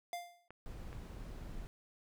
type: tone with exponential decay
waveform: square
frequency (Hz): 698.5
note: F5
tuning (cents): 0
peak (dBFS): -37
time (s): 0.13-0.48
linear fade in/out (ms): 1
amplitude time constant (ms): 74
type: clicks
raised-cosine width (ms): 0.5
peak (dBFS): -36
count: 2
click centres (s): 0.506 / 0.929
type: noise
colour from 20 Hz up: brown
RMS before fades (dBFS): -46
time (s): 0.66-1.67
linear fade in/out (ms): 0
effects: none